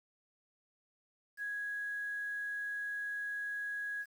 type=tone with quantisation; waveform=sine; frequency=1661.2 Hz; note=G#6; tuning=in tune; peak=-36 dBFS; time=1.37-4.06 s; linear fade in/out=50 ms; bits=10; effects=none